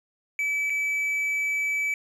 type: tone with dropouts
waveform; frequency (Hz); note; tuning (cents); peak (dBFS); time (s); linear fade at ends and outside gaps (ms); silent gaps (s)
triangle; 2300; D7; -37; -22; 0.39-1.94; 1; 0.698-0.702
effects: resampled to 32000 Hz